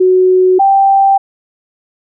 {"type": "tone pair in turn", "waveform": "sine", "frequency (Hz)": [370, 784], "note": ["F#4", "G5"], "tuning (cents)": [0, 0], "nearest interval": "octave + minor second", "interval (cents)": 1300, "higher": "second", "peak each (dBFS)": -5, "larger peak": "neither", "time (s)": [[0, 0.59], [0.59, 1.18]], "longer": "neither", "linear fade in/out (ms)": 10, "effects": []}